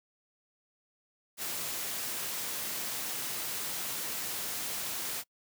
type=noise; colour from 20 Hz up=white; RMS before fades=-36 dBFS; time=1.37-5.24 s; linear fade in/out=50 ms; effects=noise-tail reverb RT60 0.1 s tail -24 dB re dry + high-pass 100 Hz 12 dB/octave